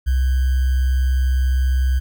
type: tone with sample-and-hold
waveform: sine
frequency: 64.6 Hz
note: C2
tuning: 21 cents flat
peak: -14 dBFS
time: 0.06-2 s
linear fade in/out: 20 ms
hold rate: 1575 Hz
effects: none